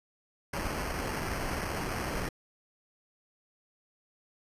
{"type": "noise with sample-and-hold", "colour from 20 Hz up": "pink", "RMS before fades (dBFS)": -34, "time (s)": [0.53, 2.29], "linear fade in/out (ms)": 5, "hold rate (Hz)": 3675, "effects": ["resampled to 32000 Hz"]}